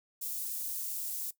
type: high-pass noise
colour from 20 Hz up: white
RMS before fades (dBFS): -37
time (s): 0.21-1.31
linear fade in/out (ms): 10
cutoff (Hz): 8900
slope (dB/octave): 12
effects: noise-tail reverb RT60 0.1 s tail -17 dB re dry